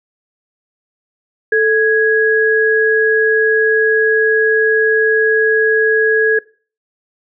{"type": "tone pair together", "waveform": "sine", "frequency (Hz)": [440, 1661.2], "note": ["A4", "G#6"], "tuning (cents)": [0, 0], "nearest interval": "octave + major seventh", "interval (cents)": 2300, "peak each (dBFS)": -12, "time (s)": [1.52, 6.39], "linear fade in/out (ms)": 5, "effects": ["noise-tail reverb RT60 0.4 s tail -22 dB re dry"]}